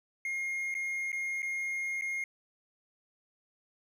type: tone with dropouts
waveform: triangle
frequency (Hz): 2137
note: C7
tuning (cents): +36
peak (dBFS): -30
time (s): 0.25-2.24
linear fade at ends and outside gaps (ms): 2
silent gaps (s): 0.742-0.75 / 1.119-1.128 / 1.421-1.428 / 2.012-2.02
effects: none